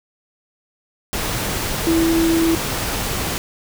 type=tone in noise; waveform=sine; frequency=329.2 Hz; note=E4; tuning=2 cents flat; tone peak=-14 dBFS; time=1.87-2.55 s; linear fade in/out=0 ms; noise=pink; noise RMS=-23 dBFS; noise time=1.13-3.38 s; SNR=+6 dB; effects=none